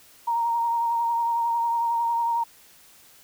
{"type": "tone with vibrato", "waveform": "sine", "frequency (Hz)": 932.3, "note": "A#5", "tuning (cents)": 0, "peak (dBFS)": -21, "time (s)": [0.27, 2.44], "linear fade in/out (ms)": 10, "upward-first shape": "triangle", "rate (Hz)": 11, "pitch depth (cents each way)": 26, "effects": ["white hiss -53 dBFS RMS until 3.23 s"]}